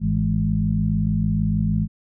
harmonic tone with a mistuned harmonic, 52.2 Hz, G#1, 10 cents sharp, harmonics 1 / 2 / 3 / 4, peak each -26 / -24 / -22 / -23 dBFS, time 0-1.88 s, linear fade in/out 50 ms, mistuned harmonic 3, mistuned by +61 cents, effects none

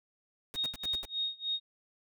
pink noise bursts, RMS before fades -43 dBFS, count 6, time 0.54-1.052 s, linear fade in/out 0 ms, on 22 ms, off 76 ms
sine tone with tremolo, 3729 Hz, A#7, in tune, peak -29 dBFS, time 0.54-1.6 s, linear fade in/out 50 ms, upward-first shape sine, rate 3.3 Hz, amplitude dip 95%
effects none

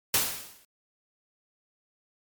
white noise with exponential decay, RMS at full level -21 dBFS, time 0.14-0.65 s, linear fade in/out 2 ms, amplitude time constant 110 ms, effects MP3 96 kbps

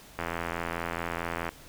click train, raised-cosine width 0.5 ms, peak -16 dBFS, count 111, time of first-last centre 0.19-1.49 s, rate 84.6 Hz, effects pink hiss -51 dBFS RMS until 1.68 s

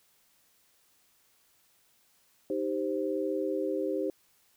sine chord, C minor, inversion first, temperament equal, 311.1 / 392 / 523.3 Hz, Eb4 / G4 / C5, 0 / 0 / 0 cents, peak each -33 / -32 / -33 dBFS, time 2.5-4.1 s, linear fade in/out 2 ms, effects white hiss -67 dBFS RMS until 4.56 s

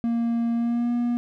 triangle tone with pitch glide, 233.1 to 239.8 Hz, A#3 to A#3, 0 to +49 cents, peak -19 dBFS, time 0.04-1.17 s, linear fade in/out 0 ms, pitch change +49 cents, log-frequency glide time 0.54-0.92 s, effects none

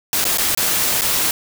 white noise with dropouts, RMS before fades -18 dBFS, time 0.13-1.31 s, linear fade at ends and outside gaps 1 ms, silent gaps 0.242-0.252 / 0.374-0.383 / 0.55-0.574 / 1.011-1.018 s, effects none

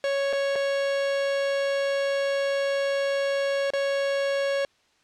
45% pulse tone with dropouts, 554.4 Hz, C#5, in tune, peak -23 dBFS, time 0.04-4.65 s, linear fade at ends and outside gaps 1 ms, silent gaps 0.328-0.332 / 0.556-0.559 / 3.704-3.735 s, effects white hiss -64 dBFS RMS until 5.03 s + low-pass 5000 Hz 12 dB/octave

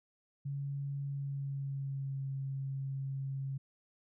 sine tone with pitch glide, 140.1 to 135.88 Hz, C#3 to C#3, +19 to -34 cents, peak -35 dBFS, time 0.45-3.58 s, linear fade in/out 10 ms, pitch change -53 cents, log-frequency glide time 1.05-2.27 s, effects none

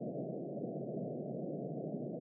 pink band-pass noise, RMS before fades -41 dBFS, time 0-2.2 s, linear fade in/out 20 ms, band 130 to 690 Hz, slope 96 dB/octave, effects none

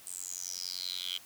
10% pulse tone with high-pass filter sweep, 90.7 Hz, F#2, 34 cents flat, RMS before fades -39 dBFS, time 0.06-1.18 s, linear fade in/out 10 ms, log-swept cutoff 8600 to 3100 Hz, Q 8.5, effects white hiss -54 dBFS RMS until 1.25 s

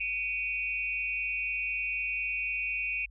sine tone with amplitude modulation, 2489 Hz, D#7, in tune, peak -25 dBFS, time 0-3.06 s, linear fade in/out 10 ms, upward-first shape sine, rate 224 Hz, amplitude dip 100%, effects added 50 Hz sine -49 dBFS peak until 3.1 s

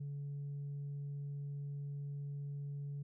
sine tone, 142.4 Hz, C#3, 47 cents sharp, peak -38 dBFS, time 0-3.03 s, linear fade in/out 10 ms, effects tanh soft clip ceiling -38 dBFS

